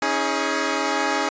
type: chord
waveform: 10% pulse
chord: C# suspended second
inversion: none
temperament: equal with one note detuned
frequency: 277.2 / 317.8 / 415.3 Hz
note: C#4 / D#4 / G#4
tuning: 0 / +37 / 0 cents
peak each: -17 dBFS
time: 0.02-1.29 s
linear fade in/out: 2 ms
effects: resampled to 16000 Hz